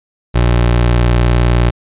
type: tone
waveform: 25% pulse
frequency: 59.6 Hz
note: A#1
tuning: 39 cents sharp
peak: -5 dBFS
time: 0.34-1.71 s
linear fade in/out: 20 ms
effects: resampled to 8000 Hz